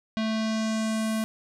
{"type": "tone with low-pass filter sweep", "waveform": "square", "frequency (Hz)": 220, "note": "A3", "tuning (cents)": 0, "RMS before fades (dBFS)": -27, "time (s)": [0.17, 1.24], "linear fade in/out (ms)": 0, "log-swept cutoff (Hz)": [3900, 12000], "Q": 1.8, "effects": []}